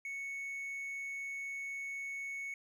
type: tone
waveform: triangle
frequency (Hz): 2214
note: C#7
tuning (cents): -3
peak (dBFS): -37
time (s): 0.05-2.54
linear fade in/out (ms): 2
effects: none